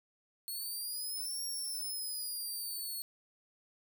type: exponential two-way sweep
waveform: 5% pulse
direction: up then down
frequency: 4334 to 5588 to 4334 Hz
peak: -31 dBFS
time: 0.48-3.02 s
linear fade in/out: 0 ms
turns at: 1.44 s
effects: none